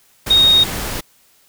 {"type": "tone in noise", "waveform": "sine", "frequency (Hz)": 3730, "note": "A#7", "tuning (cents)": 0, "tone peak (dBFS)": -8, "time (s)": [0.3, 0.64], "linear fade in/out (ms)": 10, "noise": "pink", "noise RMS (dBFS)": -24, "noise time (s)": [0.26, 1.01], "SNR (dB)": 13, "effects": ["white hiss -54 dBFS RMS until 1.48 s"]}